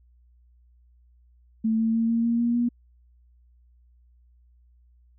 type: tone with pitch steps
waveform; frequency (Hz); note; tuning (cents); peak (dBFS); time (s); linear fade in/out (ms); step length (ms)
sine; 221.9 / 224.7 / 227.6 / 230.5 / 233.5 / 236.5 / 239.5; A3 / A3 / A#3 / A#3 / A#3 / A#3 / A#3; +15 / +37 / -41 / -19 / +3 / +25 / +47; -20; 1.64-2.69; 10; 150
effects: added 60 Hz sine -55 dBFS peak until 5.18 s